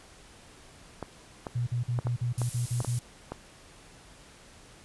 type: clicks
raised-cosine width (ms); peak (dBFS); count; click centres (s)
1; -20; 8; 1.027 / 1.468 / 1.989 / 2.07 / 2.417 / 2.804 / 2.847 / 3.32
type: tone bursts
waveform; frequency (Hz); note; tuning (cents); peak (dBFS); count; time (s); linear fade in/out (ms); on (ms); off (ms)
sine; 121; B2; -35; -26; 9; 1.55-2.99; 10; 120; 45
type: noise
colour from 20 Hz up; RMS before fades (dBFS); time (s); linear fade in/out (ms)
violet; -35; 2.38-2.99; 0
effects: pink hiss -53 dBFS RMS until 4.84 s + resampled to 24000 Hz